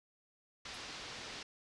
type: low-pass noise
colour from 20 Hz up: white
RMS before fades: -47 dBFS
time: 0.65-1.43 s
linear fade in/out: 5 ms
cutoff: 5300 Hz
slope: 24 dB/octave
type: noise with exponential decay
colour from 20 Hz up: violet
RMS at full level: -46 dBFS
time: 0.74-0.84 s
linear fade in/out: 2 ms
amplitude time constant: 21 ms
effects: resampled to 24000 Hz